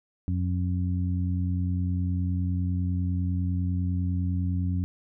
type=harmonic tone; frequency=89.9 Hz; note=F#2; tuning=49 cents flat; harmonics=1 / 2 / 3; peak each=-25 / -31 / -35 dBFS; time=0.28-4.84 s; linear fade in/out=0 ms; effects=none